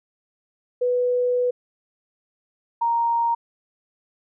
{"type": "tone pair in turn", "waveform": "sine", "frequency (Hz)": [493.9, 932.4], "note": ["B4", "A#5"], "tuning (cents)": [0, 0], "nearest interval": "major seventh", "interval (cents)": 1100, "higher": "second", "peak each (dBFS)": -18, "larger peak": "neither", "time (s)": [[0.81, 1.51], [2.81, 3.35]], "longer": "first", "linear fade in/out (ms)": 10, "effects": []}